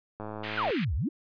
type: click train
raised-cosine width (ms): 1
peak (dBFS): -24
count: 55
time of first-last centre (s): 0.2-0.705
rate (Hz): 107
type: band-pass noise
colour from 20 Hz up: white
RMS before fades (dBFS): -38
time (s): 0.43-0.85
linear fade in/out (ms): 10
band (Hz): 1500 to 2900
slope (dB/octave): 24
type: exponential two-way sweep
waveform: sine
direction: down then up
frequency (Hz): 1649 to 60 to 351.5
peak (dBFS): -26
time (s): 0.57-1.09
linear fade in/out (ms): 10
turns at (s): 0.95
effects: resampled to 11025 Hz